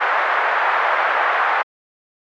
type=band-pass noise; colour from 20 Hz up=white; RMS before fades=-18 dBFS; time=0-1.63 s; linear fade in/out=20 ms; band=630 to 1700 Hz; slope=24 dB/octave; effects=AAC 64 kbps